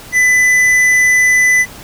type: tone with tanh clipping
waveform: sine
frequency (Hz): 2000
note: B6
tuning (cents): +21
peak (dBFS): -9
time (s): 0.12-1.66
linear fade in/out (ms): 50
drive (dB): 11
effects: pink hiss -34 dBFS RMS until 1.83 s